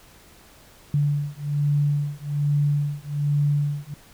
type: beating tone pair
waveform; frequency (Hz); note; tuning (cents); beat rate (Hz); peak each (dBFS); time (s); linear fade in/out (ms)
sine; 144.7 / 145.9; D3 / D3; -25 / -11; 1.2; -23; 0.94-3.94; 2
effects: pink hiss -51 dBFS RMS until 4.13 s